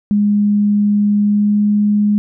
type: tone with pitch glide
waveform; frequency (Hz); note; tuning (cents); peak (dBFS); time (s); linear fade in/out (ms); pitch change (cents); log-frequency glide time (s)
sine; 206.2 to 207.6; G#3 to G#3; -12 to 0; -10; 0.11-2.18; 0; +12; 1.22-1.6
effects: none